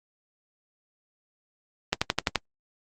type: click train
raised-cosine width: 0.2 ms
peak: -4 dBFS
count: 6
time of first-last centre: 1.93-2.357 s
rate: 11.7 Hz
effects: Opus 32 kbps